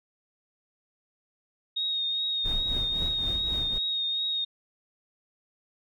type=tone with vibrato; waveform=sine; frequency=3729 Hz; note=A#7; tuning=in tune; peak=-26 dBFS; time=1.76-4.45 s; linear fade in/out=10 ms; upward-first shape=triangle; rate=2.5 Hz; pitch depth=30 cents each way
type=noise with tremolo; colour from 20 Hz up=brown; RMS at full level=-31 dBFS; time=2.44-3.79 s; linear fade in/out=20 ms; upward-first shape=triangle; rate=3.8 Hz; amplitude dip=75%
effects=none

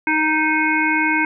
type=harmonic tone; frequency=311.1 Hz; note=D#4; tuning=in tune; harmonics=1 / 3 / 5 / 7 / 8; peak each=-21 / -22 / -21 / -20 / -26 dBFS; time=0.07-1.25 s; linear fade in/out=2 ms; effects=none

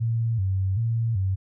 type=tone with vibrato; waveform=sine; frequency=104.6 Hz; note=G#2; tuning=13 cents sharp; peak=-21 dBFS; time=0-1.36 s; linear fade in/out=20 ms; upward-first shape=square; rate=1.3 Hz; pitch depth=160 cents each way; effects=none

